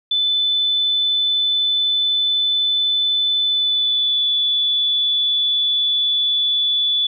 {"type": "tone with pitch glide", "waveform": "sine", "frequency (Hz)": [3508, 3456], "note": ["A7", "A7"], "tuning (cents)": [-6, -32], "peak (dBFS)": -15, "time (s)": [0.11, 7.07], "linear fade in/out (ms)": 5, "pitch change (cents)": -26, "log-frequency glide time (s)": [3.45, 4.28], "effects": []}